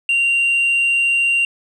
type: tone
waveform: sine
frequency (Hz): 2767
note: F7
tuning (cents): -17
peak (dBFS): -11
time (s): 0.09-1.45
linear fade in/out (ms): 2
effects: tanh soft clip ceiling -12 dBFS